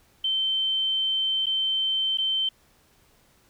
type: tone with dropouts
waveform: sine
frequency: 3100 Hz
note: G7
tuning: 20 cents flat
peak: -22 dBFS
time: 0.24-2.49 s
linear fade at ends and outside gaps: 5 ms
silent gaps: 1.459-1.466 / 2.174-2.183 s
effects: pink hiss -61 dBFS RMS until 3.49 s